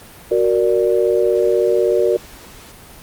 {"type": "chord", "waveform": "sine", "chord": "Gb augmented", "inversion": "none", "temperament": "equal", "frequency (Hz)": [370, 466.2, 587.3], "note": ["Gb4", "Bb4", "D5"], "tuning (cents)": [0, 0, 0], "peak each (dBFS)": [-16, -16, -19], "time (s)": [0.31, 2.17], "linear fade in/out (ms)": 5, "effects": ["pink hiss -40 dBFS RMS until 3.02 s", "Opus 32 kbps"]}